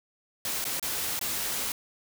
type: noise with dropouts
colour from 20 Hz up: white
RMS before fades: -31 dBFS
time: 0.45-1.72 s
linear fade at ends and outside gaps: 1 ms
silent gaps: 0.642-0.652 / 0.797-0.827 / 1.192-1.212 s
effects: none